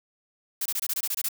blue noise bursts, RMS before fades -28 dBFS, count 10, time 0.61-1.287 s, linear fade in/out 5 ms, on 47 ms, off 23 ms, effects none

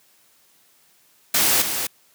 white noise with echo, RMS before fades -18 dBFS, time 1.34-1.62 s, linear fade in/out 5 ms, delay 250 ms, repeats 1, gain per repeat -7 dB, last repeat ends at 1.87 s, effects white hiss -58 dBFS RMS until 2.14 s + high-pass 100 Hz 12 dB/octave

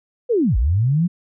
sine linear two-way sweep, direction down then up, 511 to 48.04 to 182.6 Hz, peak -14 dBFS, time 0.29-1.08 s, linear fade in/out 20 ms, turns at 0.57 s, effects none

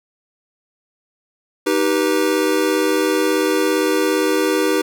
square chord, Eb augmented, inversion none, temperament just, 311.1 / 388.9 / 486.1 Hz, Eb4 / G4 / B4, 0 / -14 / -28 cents, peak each -20 / -20 / -21 dBFS, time 1.66-4.82 s, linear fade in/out 10 ms, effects none

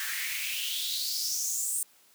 white noise with high-pass filter sweep, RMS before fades -32 dBFS, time 0-1.83 s, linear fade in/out 0 ms, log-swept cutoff 1600 to 9000 Hz, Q 5.3, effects white hiss -61 dBFS RMS until 2.14 s + high-pass 150 Hz 12 dB/octave

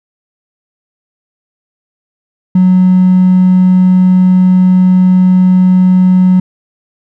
triangle tone with hard clipping, 184.1 Hz, F#3, 8 cents flat, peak -4 dBFS, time 2.55-6.4 s, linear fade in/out 5 ms, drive 4 dB, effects none

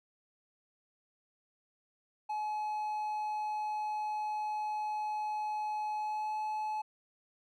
triangle tone with pitch glide, 850 to 857.4 Hz, G#5 to A5, +40 to -45 cents, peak -31 dBFS, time 2.29-6.82 s, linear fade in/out 10 ms, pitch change +15 cents, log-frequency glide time 5.97-6.35 s, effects none

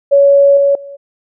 sine tone with level steps, 561 Hz, C#5, 21 cents sharp, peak -4 / -7 / -27 dBFS, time 0.11-0.97 s, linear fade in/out 20 ms, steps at 0.57 / 0.75 s, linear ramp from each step 2 ms, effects none

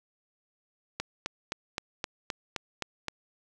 click train, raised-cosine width 0.2 ms, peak -14 dBFS, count 9, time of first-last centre 1-3.083 s, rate 3.84 Hz, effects none

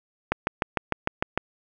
click train, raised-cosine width 0.5 ms, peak -7 dBFS, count 8, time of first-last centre 0.32-1.376 s, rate 6.63 Hz, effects none

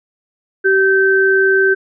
sine tone pair together, 385.5 / 1549 Hz, G4 / G6, -29 / -21 cents, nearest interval 2 octaves, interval 2408 cents, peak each -12 dBFS, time 0.64-1.75 s, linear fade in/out 20 ms, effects none

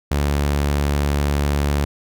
sawtooth tone, 72 Hz, D2, 34 cents flat, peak -13 dBFS, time 0.11-1.85 s, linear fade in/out 5 ms, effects none

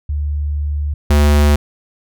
sine / square tone pair in turn, 73.4 / 73.4 Hz, D2 / D2, 0 / 0 cents, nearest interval unison, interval 0 cents, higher neither, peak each -16 / -9 dBFS, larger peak second, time 0.09-0.94 / 1.1-1.56 s, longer first, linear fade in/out 5 ms, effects none

